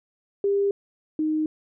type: tone pair in turn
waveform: sine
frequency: 400 / 310.1 Hz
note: G4 / D#4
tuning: +35 / -6 cents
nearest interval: major third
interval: 441 cents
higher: first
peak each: -19 / -21 dBFS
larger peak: first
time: 0.44-0.71 / 1.19-1.46 s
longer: neither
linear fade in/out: 2 ms
effects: none